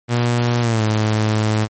sawtooth tone with pitch glide, 120 to 108.15 Hz, B2 to A2, -49 to -29 cents, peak -11 dBFS, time 0.08-1.68 s, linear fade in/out 50 ms, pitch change -180 cents, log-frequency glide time 0.61-0.83 s, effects MP3 32 kbps

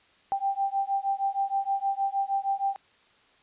sine beating tone pair, 784 / 790.4 Hz, G5 / G5, 0 / +14 cents, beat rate 6.4 Hz, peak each -28 dBFS, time 0.32-2.76 s, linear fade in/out 0 ms, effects white hiss -61 dBFS RMS until 3.42 s + resampled to 8000 Hz

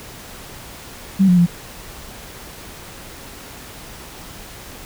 sine tone with pitch steps, 192.7 / 179.2 / 173.6 Hz, G3 / F3 / F3, -29 / +45 / -10 cents, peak -9 dBFS, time 1.19-1.466 s, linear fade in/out 20 ms, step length 92 ms, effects pink hiss -37 dBFS RMS until 4.85 s

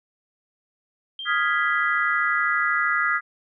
sine tone with exponential decay, 3172 Hz, G7, 20 cents sharp, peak -30 dBFS, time 1.19-2.85 s, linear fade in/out 2 ms, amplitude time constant 360 ms
sine chord, F half-diminished seventh, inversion third, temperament equal, 1244.5 / 1396.9 / 1661.2 / 1975.5 Hz, Eb6 / F6 / Ab6 / Cb7, 0 / 0 / 0 / 0 cents, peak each -25 dBFS, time 1.25-3.21 s, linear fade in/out 50 ms
effects none

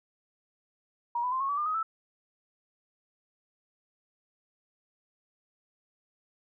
sine tone with pitch steps, 950 / 995.5 / 1043.2 / 1093.2 / 1145.5 / 1200.4 / 1257.9 / 1318.1 Hz, A#5 / B5 / C6 / C#6 / D6 / D6 / D#6 / E6, +33 / +14 / -5 / -24 / -44 / +38 / +19 / -1 cents, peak -27 dBFS, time 1.15-1.83 s, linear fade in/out 5 ms, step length 85 ms, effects none

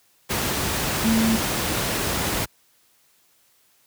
sine tone in noise, 224.2 Hz, A3, 33 cents sharp, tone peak -17 dBFS, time 1.04-1.37 s, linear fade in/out 20 ms, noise pink, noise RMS -24 dBFS, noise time 0.29-2.46 s, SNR +4 dB, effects white hiss -61 dBFS RMS until 3.86 s + high-pass 60 Hz 12 dB/octave

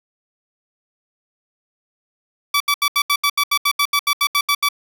15% pulse tone bursts, 1151 Hz, D6, 35 cents flat, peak -8 dBFS, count 16, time 2.54-4.688 s, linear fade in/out 5 ms, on 63 ms, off 76 ms, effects none

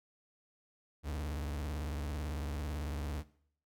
40% pulse tone with vibrato, 73.42 Hz, D2, in tune, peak -35 dBFS, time 1.03-3.24 s, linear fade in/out 50 ms, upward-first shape triangle, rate 18 Hz, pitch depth 190 cents each way, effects noise-tail reverb RT60 0.6 s tail -19 dB re dry

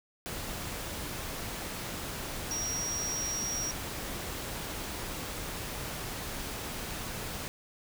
sine tone in noise, 5670 Hz, F8, 25 cents sharp, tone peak -32 dBFS, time 2.51-3.71 s, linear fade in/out 0 ms, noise pink, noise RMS -38 dBFS, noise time 0.26-7.48 s, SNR +3 dB, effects none

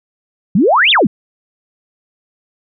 sine exponential two-way sweep, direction up then down, 164.81 to 3767 to 164.9 Hz, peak -7 dBFS, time 0.55-1.07 s, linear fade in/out 5 ms, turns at 0.91 s, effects none

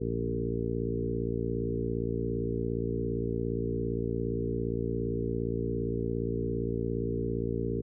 harmonic tone with a mistuned harmonic, 57.4 Hz, A#1, 26 cents flat, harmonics 1 / 2 / 3 / 4 / 5 / 6 / 7 / 8, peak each -38 / -35 / -38 / -37 / -38 / -40 / -35 / -37 dBFS, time 0-7.82 s, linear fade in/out 20 ms, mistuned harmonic 2, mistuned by +22 cents, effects none

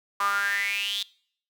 sawtooth tone with high-pass filter sweep, 200.5 Hz, G3, 39 cents sharp, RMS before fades -27 dBFS, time 0.2-1.03 s, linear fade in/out 5 ms, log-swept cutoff 1100 to 3700 Hz, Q 9.4, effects noise-tail reverb RT60 0.6 s tail -23 dB re dry

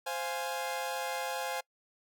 sawtooth chord, F minor, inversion second, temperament equal, 523.3 / 698.5 / 830.6 Hz, C5 / F5 / Ab5, 0 / 0 / 0 cents, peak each -34 / -36 / -33 dBFS, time 0.06-1.61 s, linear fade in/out 10 ms, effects noise-tail reverb RT60 0.1 s tail -25 dB re dry

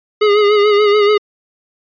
square tone with vibrato, 415.3 Hz, G#4, in tune, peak -9 dBFS, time 0.21-1.18 s, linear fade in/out 10 ms, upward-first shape sine, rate 6.9 Hz, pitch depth 44 cents each way, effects resampled to 11025 Hz

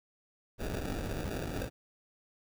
pink noise with sample-and-hold, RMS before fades -36 dBFS, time 0.58-1.7 s, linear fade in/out 50 ms, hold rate 1050 Hz, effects none

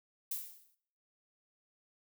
violet noise with exponential decay, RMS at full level -35 dBFS, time 0.31-0.75 s, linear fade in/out 5 ms, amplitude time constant 94 ms, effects noise-tail reverb RT60 0.6 s tail -18 dB re dry

